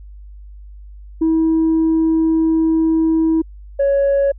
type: tone pair in turn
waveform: sine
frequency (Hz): 322.6 / 557.1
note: E4 / C#5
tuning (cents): -37 / +9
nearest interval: major sixth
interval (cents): 946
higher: second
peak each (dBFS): -10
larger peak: neither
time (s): 1.21-3.42 / 3.79-4.32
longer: first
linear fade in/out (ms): 10
effects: tanh soft clip ceiling -10 dBFS + added 50 Hz sine -34 dBFS peak until 4.38 s